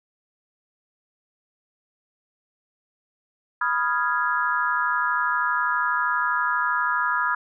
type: chord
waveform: sine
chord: F half-diminished seventh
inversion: second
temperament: equal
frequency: 987.8 / 1244.5 / 1396.9 / 1661.2 Hz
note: Cb6 / Eb6 / F6 / Ab6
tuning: 0 / 0 / 0 / 0 cents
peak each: -26 dBFS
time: 3.61-7.35 s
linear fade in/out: 5 ms
effects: none